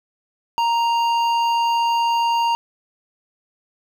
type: tone with hard clipping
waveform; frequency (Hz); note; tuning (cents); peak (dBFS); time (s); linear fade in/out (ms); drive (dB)
sine; 932.3; A#5; 0; -18; 0.58-2.55; 0; 10
effects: none